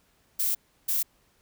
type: noise bursts at uneven times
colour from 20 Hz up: violet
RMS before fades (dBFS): -26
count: 2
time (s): 0.39-0.55 / 0.88-1.03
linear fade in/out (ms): 10
effects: pink hiss -66 dBFS RMS until 1.41 s